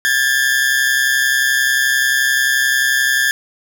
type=tone pair together; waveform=40% pulse; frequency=1620 / 1751.4 Hz; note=G#6 / A6; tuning=-43 / -8 cents; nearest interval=minor second; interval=135 cents; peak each=-15 dBFS; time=0.05-3.31 s; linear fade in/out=0 ms; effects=none